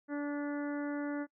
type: harmonic tone with a mistuned harmonic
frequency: 290 Hz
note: D4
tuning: 22 cents flat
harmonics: 1 / 2 / 3 / 4 / 5 / 6 / 7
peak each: -34 / -42 / -49 / -51 / -47 / -50 / -55 dBFS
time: 0.08-1.27 s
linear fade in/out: 50 ms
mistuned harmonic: 7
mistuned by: -21 cents
effects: noise-tail reverb RT60 0.1 s tail -23 dB re dry